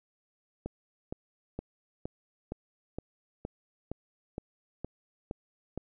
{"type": "click train", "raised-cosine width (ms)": 2, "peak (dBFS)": -22, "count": 12, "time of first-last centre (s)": [0.66, 5.776], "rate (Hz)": 2.15, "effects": []}